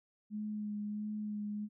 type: tone with vibrato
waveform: sine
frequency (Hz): 210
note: G#3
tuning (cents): +19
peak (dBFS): -36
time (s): 0.3-1.69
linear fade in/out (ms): 50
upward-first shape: sine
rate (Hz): 1.5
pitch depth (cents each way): 18
effects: none